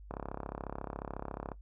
click train, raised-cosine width 1 ms, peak -24 dBFS, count 49, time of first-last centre 0.11-1.518 s, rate 34.1 Hz, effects noise-tail reverb RT60 0.1 s tail -17 dB re dry + added 50 Hz sine -48 dBFS peak until 1.61 s

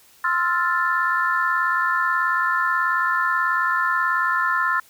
sine chord, F major seventh, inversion second, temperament equal, 1046.5 / 1318.5 / 1396.9 / 1760 Hz, C6 / E6 / F6 / A6, 0 / 0 / 0 / 0 cents, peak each -23 / -25 / -23 / -23 dBFS, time 0.24-4.8 s, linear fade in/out 5 ms, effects tanh soft clip ceiling -7 dBFS + white hiss -53 dBFS RMS until 4.89 s

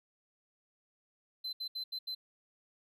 triangle tone bursts at uneven times, 4064 Hz, B7, 49 cents sharp, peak -35 dBFS, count 5, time 1.44-1.53 / 1.6-1.68 / 1.75-1.84 / 1.92-1.99 / 2.07-2.15 s, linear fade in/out 10 ms, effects none

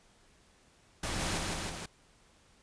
pink noise with echo, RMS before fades -35 dBFS, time 1.03-1.38 s, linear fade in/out 5 ms, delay 160 ms, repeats 3, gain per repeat -2 dB, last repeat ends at 1.86 s, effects pink hiss -64 dBFS RMS until 2.62 s + resampled to 22050 Hz

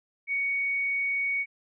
sine tone, 2234 Hz, C#7, 13 cents sharp, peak -25 dBFS, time 0.27-1.46 s, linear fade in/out 50 ms, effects none

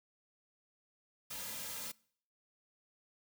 white noise with comb filter, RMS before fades -43 dBFS, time 1.3-1.92 s, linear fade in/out 10 ms, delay 2.7 ms, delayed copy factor -0.85, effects noise-tail reverb RT60 0.6 s tail -24 dB re dry

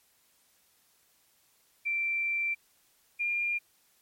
sine tone pair in turn, 2349 / 2403 Hz, D7 / D7, 0 / +39 cents, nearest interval unison, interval 39 cents, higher second, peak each -27 dBFS, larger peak neither, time 1.85-2.55 / 3.19-3.59 s, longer first, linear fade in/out 20 ms, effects white hiss -67 dBFS RMS until 4.01 s + MP3 64 kbps

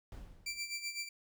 brown noise with exponential decay, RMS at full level -44 dBFS, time 0.12-0.86 s, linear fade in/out 1 ms, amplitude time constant 160 ms
20% pulse tone with tremolo, 2345 Hz, D7, 3 cents flat, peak -31 dBFS, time 0.46-1.09 s, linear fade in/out 5 ms, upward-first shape sine, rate 7.9 Hz, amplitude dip 70%
effects none

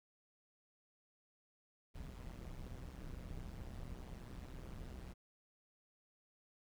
brown noise with amplitude modulation, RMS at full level -45 dBFS, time 1.94-5.14 s, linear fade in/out 20 ms, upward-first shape sine, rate 127 Hz, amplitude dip 85%, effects none

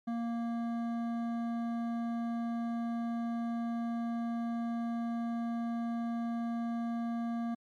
sine tone with hard clipping, 233.1 Hz, A#3, in tune, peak -34 dBFS, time 0.07-7.55 s, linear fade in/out 10 ms, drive 11 dB, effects MP3 64 kbps

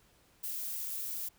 violet noise, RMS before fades -38 dBFS, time 0.43-1.29 s, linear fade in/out 10 ms, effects pink hiss -66 dBFS RMS until 1.38 s

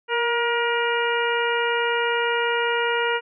harmonic tone with a mistuned harmonic, 474.7 Hz, A#4, 31 cents sharp, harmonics 1 / 2 / 3 / 4 / 5 / 6, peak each -24 / -26 / -26 / -29 / -31 / -30 dBFS, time 0.08-3.21 s, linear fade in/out 50 ms, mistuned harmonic 1, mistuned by -22 cents, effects none

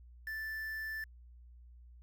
triangle tone with quantisation, 1760 Hz, A6, in tune, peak -36 dBFS, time 0.27-1.04 s, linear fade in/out 2 ms, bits 9, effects added 60 Hz sine -53 dBFS peak until 2.02 s

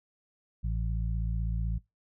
harmonic tone, 55.9 Hz, A1, 28 cents sharp, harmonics 1 / 2 / 3, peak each -29 / -35 / -39 dBFS, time 0.63-1.79 s, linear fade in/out 20 ms, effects noise-tail reverb RT60 0.2 s tail -21 dB re dry

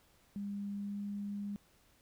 sine tone with pitch glide, 201.7 to 203 Hz, G3 to G#3, +50 to -39 cents, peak -37 dBFS, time 0.36-1.56 s, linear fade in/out 0 ms, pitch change +11 cents, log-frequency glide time 0.75-1.01 s, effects pink hiss -68 dBFS RMS until 2.01 s

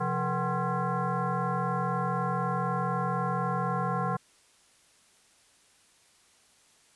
sine tone with frequency modulation, 440 Hz, A4, in tune, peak -26 dBFS, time 0-4.17 s, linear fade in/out 10 ms, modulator 308 Hz, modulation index 2.8, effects white hiss -62 dBFS RMS until 6.95 s + resampled to 24000 Hz

